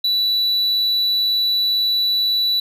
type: tone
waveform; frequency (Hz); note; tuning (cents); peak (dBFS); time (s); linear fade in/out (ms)
triangle; 3951; B7; 0; -14; 0.04-2.6; 5
effects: none